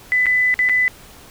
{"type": "tone with dropouts", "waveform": "sine", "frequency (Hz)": 2000, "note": "B6", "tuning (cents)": 21, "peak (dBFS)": -13, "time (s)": [0.12, 0.88], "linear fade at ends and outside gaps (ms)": 0, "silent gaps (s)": [[0.258, 0.266], [0.541, 0.591], [0.689, 0.695]], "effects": ["pink hiss -43 dBFS RMS until 1.3 s"]}